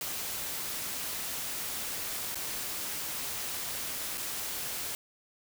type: noise with dropouts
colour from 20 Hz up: white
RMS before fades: -36 dBFS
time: 0.01-4.95 s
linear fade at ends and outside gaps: 1 ms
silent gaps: 2.346-2.355 / 4.174-4.178 s
effects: none